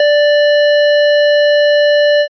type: tone with ADSR envelope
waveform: square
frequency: 587.3 Hz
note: D5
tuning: in tune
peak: -5 dBFS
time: 0-2.28 s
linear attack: 3 ms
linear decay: 4 ms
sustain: -3 dB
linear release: 73 ms
effects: resampled to 11025 Hz